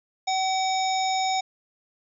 harmonic tone with a mistuned harmonic, 760 Hz, F#5, 46 cents sharp, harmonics 1 / 3 / 5 / 7 / 9, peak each -23 / -33 / -32 / -34 / -36 dBFS, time 0.27-1.41 s, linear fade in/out 10 ms, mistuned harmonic 5, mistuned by -36 cents, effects none

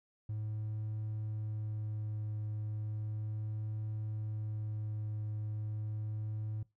triangle tone with vibrato, 107.2 Hz, A2, 45 cents flat, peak -33 dBFS, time 0.29-6.63 s, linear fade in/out 5 ms, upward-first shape triangle, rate 0.35 Hz, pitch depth 11 cents each way, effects noise-tail reverb RT60 0.2 s tail -22 dB re dry + tanh soft clip ceiling -29 dBFS

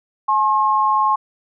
sine tone pair together, 852 / 1073.5 Hz, G#5 / C6, +44 / +44 cents, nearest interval major third, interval 400 cents, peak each -18 / -15 dBFS, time 0.28-1.16 s, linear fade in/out 10 ms, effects none

